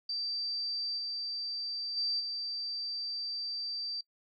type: tone with level steps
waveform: sine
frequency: 4666 Hz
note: D8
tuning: 12 cents flat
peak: -32 / -34 / -29 / -34 dBFS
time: 0.09-4.01 s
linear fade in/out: 5 ms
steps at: 0.97 / 1.96 / 2.19 s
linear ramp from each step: 20 ms
effects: noise-tail reverb RT60 0.1 s tail -24 dB re dry